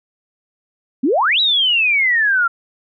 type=exponential two-way sweep; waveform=sine; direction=up then down; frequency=234.9 to 3951 to 1354 Hz; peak=-12 dBFS; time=1.03-2.48 s; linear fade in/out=10 ms; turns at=1.4 s; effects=none